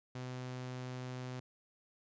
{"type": "tone", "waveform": "sawtooth", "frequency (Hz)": 126.8, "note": "B2", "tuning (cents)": 46, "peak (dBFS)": -37, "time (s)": [0.15, 1.4], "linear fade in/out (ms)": 5, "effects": ["resampled to 16000 Hz"]}